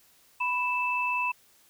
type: tone pair together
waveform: sine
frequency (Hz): 988.3 / 2637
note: B5 / E7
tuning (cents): +1 / 0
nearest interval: octave + perfect fourth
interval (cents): 1699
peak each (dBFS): -28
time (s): 0.4-1.32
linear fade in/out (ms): 10
effects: white hiss -61 dBFS RMS until 1.69 s